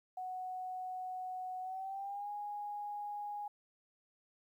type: tone with pitch glide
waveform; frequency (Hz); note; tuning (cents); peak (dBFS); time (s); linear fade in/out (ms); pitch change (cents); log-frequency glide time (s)
sine; 740 to 825.8; F#5 to G#5; 0 to -10; -39; 0.17-3.48; 5; +190; 1.61-2.3
effects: 12-bit